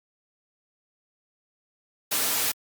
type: noise with comb filter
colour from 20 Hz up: white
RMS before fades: -25 dBFS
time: 2.11-2.52 s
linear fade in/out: 10 ms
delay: 5.5 ms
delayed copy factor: -0.55
effects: high-pass 150 Hz 12 dB/octave + Opus 48 kbps

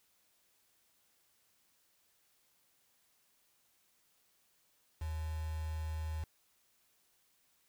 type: tone with quantisation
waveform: sine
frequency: 78.7 Hz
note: D#2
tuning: 20 cents sharp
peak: -36 dBFS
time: 5.01-6.24 s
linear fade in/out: 5 ms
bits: 8
effects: white hiss -73 dBFS RMS until 7.68 s

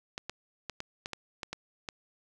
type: clicks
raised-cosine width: 0.2 ms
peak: -19 dBFS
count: 9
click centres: 0.179 / 0.296 / 0.697 / 0.804 / 1.059 / 1.133 / 1.432 / 1.53 / 1.888 s
effects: none

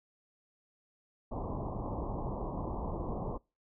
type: low-pass noise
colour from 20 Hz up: pink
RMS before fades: -37 dBFS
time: 1.31-3.38 s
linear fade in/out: 10 ms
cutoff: 1100 Hz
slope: 96 dB/octave
effects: noise-tail reverb RT60 0.3 s tail -26 dB re dry

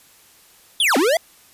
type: linear two-way sweep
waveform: square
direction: down then up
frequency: 3597 to 241.6 to 695 Hz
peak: -15 dBFS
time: 0.8-1.17 s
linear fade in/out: 2 ms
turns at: 0.97 s
effects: white hiss -51 dBFS RMS until 1.53 s + resampled to 32000 Hz

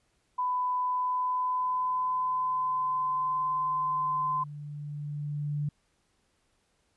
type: tone with pitch glide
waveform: sine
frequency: 999 to 1027.7 Hz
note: B5 to C6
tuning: +20 to -31 cents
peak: -26 dBFS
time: 0.38-4.44 s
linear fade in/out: 10 ms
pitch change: +49 cents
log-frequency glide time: 0.76-3.48 s
type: tone with exponential growth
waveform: sine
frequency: 146.83 Hz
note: D3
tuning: in tune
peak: -27 dBFS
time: 1.59-5.69 s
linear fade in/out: 5 ms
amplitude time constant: 890 ms
effects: pink hiss -72 dBFS RMS until 6.96 s + resampled to 24000 Hz

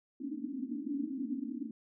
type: band-pass noise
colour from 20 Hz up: white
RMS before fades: -38 dBFS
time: 0.2-1.71 s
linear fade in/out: 5 ms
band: 230 to 300 Hz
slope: 96 dB/octave
effects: none

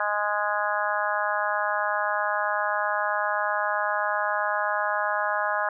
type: harmonic tone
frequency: 207.7 Hz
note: G#3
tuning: in tune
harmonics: 3 / 4 / 5 / 6 / 7 / 8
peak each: -30 / -30 / -30 / -31 / -31 / -30 dBFS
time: 0-5.69 s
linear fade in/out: 2 ms
effects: none

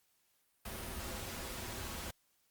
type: noise with comb filter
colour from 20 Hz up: pink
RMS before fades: -43 dBFS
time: 0.65-2.11 s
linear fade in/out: 5 ms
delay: 6.7 ms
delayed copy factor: -0.55
effects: white hiss -75 dBFS RMS until 2.5 s + Opus 48 kbps

